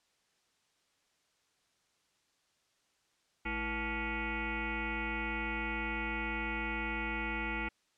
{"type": "tone with frequency modulation", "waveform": "sine", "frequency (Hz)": 1137, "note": "C#6", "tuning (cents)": 44, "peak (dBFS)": -33, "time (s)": [3.45, 7.69], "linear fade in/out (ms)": 10, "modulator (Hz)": 270, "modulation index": 5.2, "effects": ["white hiss -74 dBFS RMS until 7.97 s", "low-pass 7000 Hz 12 dB/octave"]}